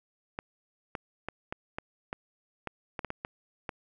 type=clicks; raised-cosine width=0.5 ms; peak=-19 dBFS; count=12; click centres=0.389 / 0.952 / 1.286 / 1.525 / 1.785 / 2.129 / 2.673 / 2.992 / 3.047 / 3.104 / 3.249 / 3.692 s; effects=none